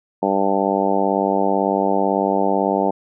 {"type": "harmonic tone", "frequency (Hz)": 98, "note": "G2", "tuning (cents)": 0, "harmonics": [2, 3, 4, 5, 6, 7, 8, 9], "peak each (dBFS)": [-24, -24, -24, -24, -24, -24, -24, -24], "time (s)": [0.22, 2.91], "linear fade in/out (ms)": 10, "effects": []}